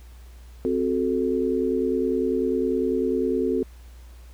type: chord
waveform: sine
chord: F# diminished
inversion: second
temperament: equal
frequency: 261.6 / 370 / 440 Hz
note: C4 / F#4 / A4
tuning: 0 / 0 / 0 cents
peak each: -25 dBFS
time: 0.65-3.63 s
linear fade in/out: 0 ms
effects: added 60 Hz sine -42 dBFS peak until 4.33 s + pink hiss -56 dBFS RMS until 4.33 s